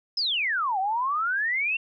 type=exponential two-way sweep; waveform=sine; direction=down then up; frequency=5274 to 740 to 2754 Hz; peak=-23 dBFS; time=0.17-1.77 s; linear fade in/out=5 ms; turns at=0.79 s; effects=none